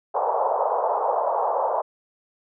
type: band-pass noise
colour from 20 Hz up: white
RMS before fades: -23 dBFS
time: 0.14-1.82 s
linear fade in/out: 10 ms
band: 480 to 1000 Hz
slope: 48 dB/octave
effects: none